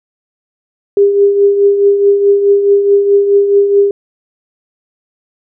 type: tone with tremolo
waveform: sine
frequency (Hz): 402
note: G4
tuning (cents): +44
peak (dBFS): -3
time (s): 0.97-3.91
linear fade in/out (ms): 2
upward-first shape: triangle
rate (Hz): 4.7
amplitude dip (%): 60
effects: none